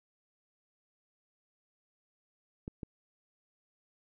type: clicks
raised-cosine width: 3 ms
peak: -26 dBFS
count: 2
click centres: 2.679 / 2.832 s
effects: none